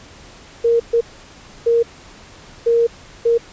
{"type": "tone bursts at uneven times", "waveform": "sine", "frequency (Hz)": 466.2, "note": "A#4", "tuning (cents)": 0, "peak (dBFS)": -11, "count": 5, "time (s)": [[0.64, 0.8], [0.93, 1.01], [1.66, 1.83], [2.66, 2.87], [3.25, 3.38]], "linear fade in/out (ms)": 10, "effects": ["pink hiss -42 dBFS RMS until 3.52 s", "resampled to 16000 Hz"]}